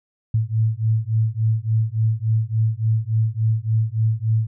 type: beating tone pair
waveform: sine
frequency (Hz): 109.2 / 112.7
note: A2 / A2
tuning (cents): -13 / +42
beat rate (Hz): 3.5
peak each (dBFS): -20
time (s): 0.34-4.47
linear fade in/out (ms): 5
effects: none